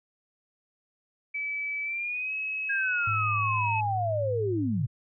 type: tone with pitch glide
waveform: sine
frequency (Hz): 2299 to 2566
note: D7 to E7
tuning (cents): -37 to -47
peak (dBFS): -29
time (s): 1.34-3.81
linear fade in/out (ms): 10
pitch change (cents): +190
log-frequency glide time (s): 1.83-2.33
type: linear sweep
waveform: sine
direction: down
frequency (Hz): 1642 to 114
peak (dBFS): -26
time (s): 2.69-4.87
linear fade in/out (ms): 10
type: tone with vibrato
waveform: sine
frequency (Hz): 106.4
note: G#2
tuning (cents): +42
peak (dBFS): -30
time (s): 3.07-4.87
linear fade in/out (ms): 5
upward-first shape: sine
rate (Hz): 11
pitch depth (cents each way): 13
effects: none